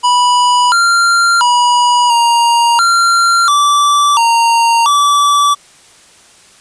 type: tone with pitch steps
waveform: square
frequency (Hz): 982 / 1385 / 971 / 939 / 1378 / 1162 / 926 / 1155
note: B5 / F6 / B5 / A#5 / F6 / D6 / A#5 / D6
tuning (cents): -10 / -15 / -30 / +12 / -24 / -19 / -12 / -29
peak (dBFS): -8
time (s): 0.03-5.55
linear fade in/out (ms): 20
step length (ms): 690
effects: white hiss -43 dBFS RMS until 6.6 s + resampled to 22050 Hz